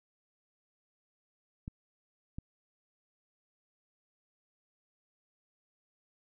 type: clicks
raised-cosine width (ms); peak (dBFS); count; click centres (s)
5; -27; 2; 1.679 / 2.385
effects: none